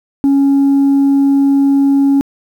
sine tone, 277.2 Hz, C#4, in tune, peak -5 dBFS, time 0.24-2.21 s, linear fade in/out 0 ms, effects tanh soft clip ceiling -6 dBFS + 7-bit

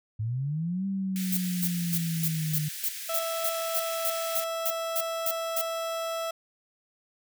sine linear two-way sweep, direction up then down, 103.83 to 196 to 150.4 Hz, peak -27 dBFS, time 0.19-2.69 s, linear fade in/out 10 ms, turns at 0.86 s
white high-pass noise, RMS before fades -38 dBFS, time 1.16-4.44 s, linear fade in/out 0 ms, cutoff 1600 Hz, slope 48 dB/octave
violet noise bursts, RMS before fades -28 dBFS, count 15, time 1.32-5.615 s, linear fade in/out 5 ms, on 53 ms, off 250 ms
30% pulse tone, 659.3 Hz, E5, in tune, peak -27 dBFS, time 3.09-6.31 s, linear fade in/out 5 ms
effects none

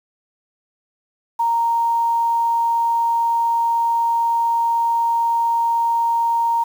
sine tone with quantisation, 929 Hz, A#5, 6 cents flat, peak -15 dBFS, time 1.39-6.64 s, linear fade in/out 10 ms, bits 7, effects none

